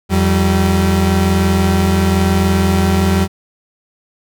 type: tone pair together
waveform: 35% pulse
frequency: 85.8 / 192.61 Hz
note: F2 / G3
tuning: -30 / -30 cents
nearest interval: octave + major second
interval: 1400 cents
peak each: -12 dBFS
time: 0.09-3.28 s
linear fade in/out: 50 ms
effects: none